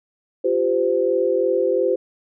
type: chord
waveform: sine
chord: F suspended second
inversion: none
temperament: equal with one note detuned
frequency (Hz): 349.2 / 392 / 513.7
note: F4 / G4 / C5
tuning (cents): 0 / 0 / -32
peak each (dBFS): -23 / -21 / -19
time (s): 0.44-1.96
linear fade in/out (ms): 10
effects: none